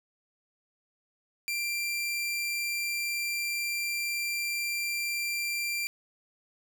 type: tone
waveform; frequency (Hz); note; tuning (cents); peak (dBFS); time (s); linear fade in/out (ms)
sawtooth; 2367; D7; +13; -26; 1.48-5.87; 0
effects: none